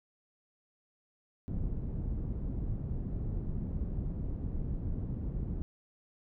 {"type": "low-pass noise", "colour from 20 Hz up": "pink", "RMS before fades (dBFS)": -35, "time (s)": [1.48, 5.62], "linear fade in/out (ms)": 0, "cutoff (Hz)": 200, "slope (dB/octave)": 12, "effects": []}